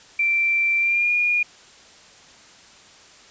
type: tone with pitch glide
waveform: sine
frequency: 2349 to 2430 Hz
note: D7 to D#7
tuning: 0 to -42 cents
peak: -17 dBFS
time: 0.19-1.43 s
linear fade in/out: 5 ms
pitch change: +58 cents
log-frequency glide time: 0.78-1.11 s
effects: white hiss -48 dBFS RMS until 3.3 s + resampled to 16000 Hz